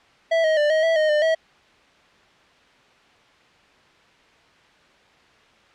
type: tone with pitch steps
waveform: square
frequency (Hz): 658 / 630 / 593 / 630 / 655 / 619 / 600 / 645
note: E5 / D#5 / D5 / D#5 / E5 / D#5 / D5 / E5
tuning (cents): -3 / +21 / +17 / +21 / -11 / -9 / +37 / -38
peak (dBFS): -17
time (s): 0.31-1.35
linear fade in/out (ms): 10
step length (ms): 130
effects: white hiss -54 dBFS RMS until 5.74 s + low-pass 3000 Hz 12 dB/octave